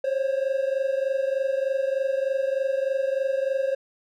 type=tone pair together; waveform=triangle; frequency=531.1 / 554.4 Hz; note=C5 / C#5; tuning=+26 / 0 cents; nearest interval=minor second; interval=74 cents; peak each=-22 / -25 dBFS; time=0.04-3.75 s; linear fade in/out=5 ms; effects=none